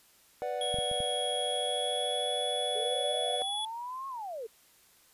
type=chord; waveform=triangle; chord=B minor; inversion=none; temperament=equal; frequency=493.9 / 587.3 / 740 Hz; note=B4 / D5 / F#5; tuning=0 / 0 / 0 cents; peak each=-34 dBFS; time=0.42-3.42 s; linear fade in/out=0 ms
type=tone with pitch glide; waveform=square; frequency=3322 to 3396 Hz; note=G#7 to G#7; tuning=0 to +38 cents; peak=-33 dBFS; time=0.61-3.65 s; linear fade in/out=2 ms; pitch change=+38 cents; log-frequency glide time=1.36-2.41 s
type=clicks; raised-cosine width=5 ms; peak=-27 / -28 / -32 / -29 dBFS; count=4; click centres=0.743 / 0.787 / 0.914 / 1.004 s
type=linear two-way sweep; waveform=sine; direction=up then down; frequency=419.3 to 1095 to 419.3 Hz; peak=-36 dBFS; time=2.75-4.47 s; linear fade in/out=10 ms; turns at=4.08 s
effects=white hiss -62 dBFS RMS until 5.13 s + resampled to 32000 Hz